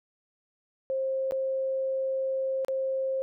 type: tone with dropouts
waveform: sine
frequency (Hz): 531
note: C5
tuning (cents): +25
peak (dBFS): -26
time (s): 0.9-3.22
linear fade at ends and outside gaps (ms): 0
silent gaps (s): 1.31-1.321 / 2.648-2.683
effects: none